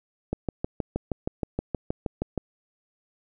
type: click train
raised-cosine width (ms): 2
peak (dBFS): -13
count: 14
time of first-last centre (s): 0.33-2.377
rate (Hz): 6.35
effects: none